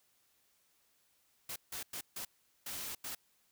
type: noise bursts at uneven times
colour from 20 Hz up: white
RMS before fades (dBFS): -42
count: 6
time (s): 1.49-1.56 / 1.72-1.83 / 1.93-2.01 / 2.16-2.25 / 2.66-2.95 / 3.04-3.15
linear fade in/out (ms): 5
effects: white hiss -73 dBFS RMS until 3.51 s